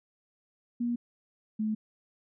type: tone pair in turn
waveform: sine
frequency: 238.9 / 216.1 Hz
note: A#3 / A3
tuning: +43 / -31 cents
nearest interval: major second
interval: 174 cents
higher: first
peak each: -27 dBFS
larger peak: neither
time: 0.8-0.96 / 1.59-1.75 s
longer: neither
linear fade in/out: 10 ms
effects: none